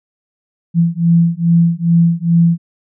sine beating tone pair, 167.6 / 170 Hz, E3 / F3, +29 / -46 cents, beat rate 2.4 Hz, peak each -12 dBFS, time 0.74-2.58 s, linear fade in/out 50 ms, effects none

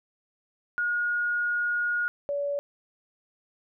sine tone pair in turn, 1438 / 570.7 Hz, F#6 / D5, -50 / -50 cents, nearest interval octave + major third, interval 1600 cents, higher first, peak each -24 / -26 dBFS, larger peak first, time 0.78-2.08 / 2.29-2.59 s, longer first, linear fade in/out 0 ms, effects none

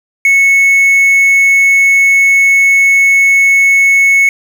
triangle tone with quantisation, 2203 Hz, C#7, 11 cents flat, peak -3 dBFS, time 0.25-4.29 s, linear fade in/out 2 ms, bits 5, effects none

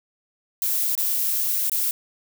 violet noise with dropouts, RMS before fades -23 dBFS, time 0.62-1.91 s, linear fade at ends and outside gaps 1 ms, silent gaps 0.952-0.977 / 1.697-1.718 s, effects none

